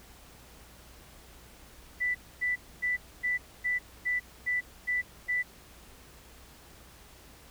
sine tone bursts, 1981 Hz, B6, 5 cents sharp, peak -26 dBFS, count 9, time 2-5.43 s, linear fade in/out 20 ms, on 150 ms, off 260 ms, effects added 60 Hz sine -57 dBFS peak until 7.5 s + pink hiss -54 dBFS RMS until 7.5 s

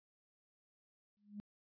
sine tone with exponential growth, 206.2 Hz, G#3, 12 cents flat, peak -40 dBFS, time 1.17-1.4 s, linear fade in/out 0 ms, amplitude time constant 48 ms, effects tanh soft clip ceiling -36 dBFS + resampled to 11025 Hz

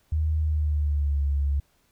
sine tone with pitch glide, 77.78 to 70.51 Hz, D#2 to C#2, 0 to +30 cents, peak -21 dBFS, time 0.12-1.6 s, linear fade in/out 5 ms, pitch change -170 cents, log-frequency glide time 0.4-1.22 s, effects pink hiss -66 dBFS RMS until 1.91 s

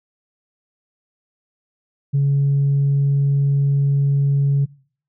sine tone, 140.1 Hz, C#3, 19 cents sharp, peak -12 dBFS, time 2.13-4.66 s, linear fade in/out 20 ms, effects noise-tail reverb RT60 0.5 s tail -23 dB re dry + tanh soft clip ceiling -11 dBFS

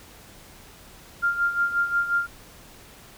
sine tone with tremolo, 1396.9 Hz, F6, in tune, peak -18 dBFS, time 1.22-2.27 s, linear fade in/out 20 ms, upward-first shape sine, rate 5.6 Hz, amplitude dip 70%, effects pink hiss -48 dBFS RMS until 3.17 s

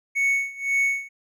triangle tone with tremolo, 2217 Hz, C#7, in tune, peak -16 dBFS, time 0.15-1.09 s, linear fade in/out 20 ms, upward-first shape sine, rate 1.9 Hz, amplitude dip 90%, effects none

